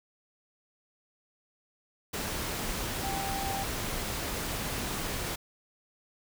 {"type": "tone in noise", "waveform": "sine", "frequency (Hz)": 784, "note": "G5", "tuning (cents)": 0, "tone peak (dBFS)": -34, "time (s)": [3.03, 3.64], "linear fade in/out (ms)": 10, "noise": "pink", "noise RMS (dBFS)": -34, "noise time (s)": [2.13, 5.36], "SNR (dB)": -3, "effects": []}